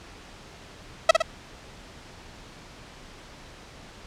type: tone with echo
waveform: sawtooth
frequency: 650 Hz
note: E5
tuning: 24 cents flat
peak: -6 dBFS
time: 1.09-1.11 s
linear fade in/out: 5 ms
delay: 56 ms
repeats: 2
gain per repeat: -5 dB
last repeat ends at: 1.222 s
effects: pink hiss -46 dBFS RMS until 4.06 s + low-pass 6000 Hz 12 dB/octave